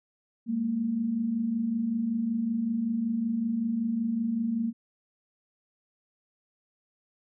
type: tone pair together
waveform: sine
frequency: 204.7 / 230 Hz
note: G#3 / A#3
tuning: -25 / -23 cents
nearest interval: major second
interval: 202 cents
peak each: -34 / -26 dBFS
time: 0.46-4.73 s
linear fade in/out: 50 ms
effects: none